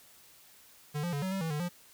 square tone with pitch steps, 148.1 / 174.2 / 143 / 188.2 / 193.3 / 162.6 / 148.8 / 175.8 Hz, D3 / F3 / D3 / F#3 / G3 / E3 / D3 / F3, +15 / -4 / -46 / +30 / -24 / -23 / +23 / +12 cents, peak -32 dBFS, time 0.94-1.692 s, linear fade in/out 20 ms, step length 94 ms, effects white hiss -58 dBFS RMS until 1.93 s

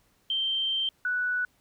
sine tone pair in turn, 3136 / 1480 Hz, G7 / F#6, 0 / 0 cents, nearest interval octave + minor second, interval 1300 cents, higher first, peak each -25 dBFS, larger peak neither, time 0.3-0.89 / 1.05-1.45 s, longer first, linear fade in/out 2 ms, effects pink hiss -67 dBFS RMS until 1.6 s

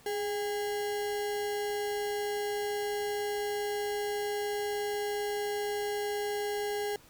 sine tone with sample-and-hold, 415.3 Hz, G#4, in tune, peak -30 dBFS, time 0.06-6.96 s, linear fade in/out 2 ms, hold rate 1225 Hz, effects pink hiss -58 dBFS RMS until 7.09 s

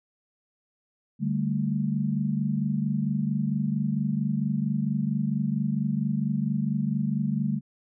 sine chord, D suspended fourth, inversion none, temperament just, 146.83 / 195.78 / 220.2 Hz, D3 / G3 / A3, 0 / -2 / +2 cents, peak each -28 / -28 / -28 dBFS, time 1.19-7.61 s, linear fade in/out 50 ms, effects none

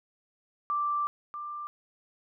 sine tone pair in turn, 1174.7 / 1185.6 Hz, D6 / D6, 0 / +16 cents, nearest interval unison, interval 16 cents, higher second, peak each -26 / -35 dBFS, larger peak first, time 0.7-1.07 / 1.34-1.67 s, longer first, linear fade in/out 0 ms, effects none

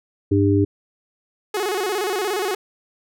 harmonic tone, 100 Hz, G2, 35 cents sharp, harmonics 1 / 3 / 4, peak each -18 / -17 / -20 dBFS, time 0.31-0.65 s, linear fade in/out 10 ms
sawtooth tone with vibrato, 394.2 Hz, G4, 10 cents sharp, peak -17 dBFS, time 1.54-2.55 s, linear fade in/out 5 ms, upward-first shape square, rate 17 Hz, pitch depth 120 cents each way
effects none

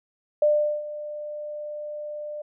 sine tone with ADSR envelope, 597 Hz, D5, 28 cents sharp, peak -15 dBFS, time 0.42-2.42 s, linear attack 4 ms, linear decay 400 ms, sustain -16 dB, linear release 7 ms, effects none

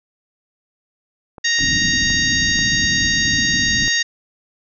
clicks, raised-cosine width 1 ms, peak -22 dBFS, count 4, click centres 1.382 / 1.589 / 2.102 / 2.59 s
harmonic tone, 932.3 Hz, A#5, in tune, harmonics 2 / 3 / 4 / 5 / 6 / 7, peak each -18 / -27 / -22 / -24 / -26 / -24 dBFS, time 1.44-4.03 s, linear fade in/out 10 ms
white low-pass noise, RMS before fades -26 dBFS, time 1.6-3.88 s, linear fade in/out 0 ms, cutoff 310 Hz, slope 96 dB/octave
effects none

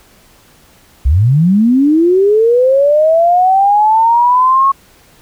sine linear sweep, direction up, 58.27 to 1102 Hz, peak -6 dBFS, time 1.05-4.72 s, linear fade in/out 10 ms, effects pink hiss -46 dBFS RMS until 5.21 s

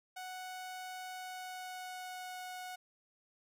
sawtooth tone with pitch glide, 740 to 734 Hz, F#5 to F#5, 0 to -14 cents, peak -39 dBFS, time 0.16-2.76 s, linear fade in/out 10 ms, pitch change -14 cents, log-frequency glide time 1.12-2.47 s, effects none

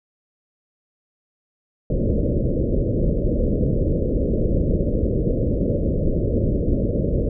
pink low-pass noise, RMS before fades -20 dBFS, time 1.9-7.29 s, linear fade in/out 2 ms, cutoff 590 Hz, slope 96 dB/octave, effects none

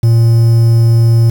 triangle tone with quantisation, 115.2 Hz, A#2, 20 cents flat, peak -3 dBFS, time 0.03-1.3 s, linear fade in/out 5 ms, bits 5, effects none

